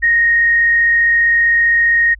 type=tone with frequency modulation; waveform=sine; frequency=1864.7 Hz; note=A#6; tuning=in tune; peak=-9 dBFS; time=0.02-2.15 s; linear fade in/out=20 ms; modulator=35.3 Hz; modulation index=0.32; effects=added 50 Hz sine -35 dBFS peak until 2.19 s